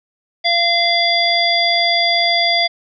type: harmonic tone with a mistuned harmonic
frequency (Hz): 688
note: F5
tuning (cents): -26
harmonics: 1 / 3 / 5 / 7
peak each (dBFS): -18 / -18 / -18 / -18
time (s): 0.44-2.68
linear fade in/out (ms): 20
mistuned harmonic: 7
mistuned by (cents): -18
effects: none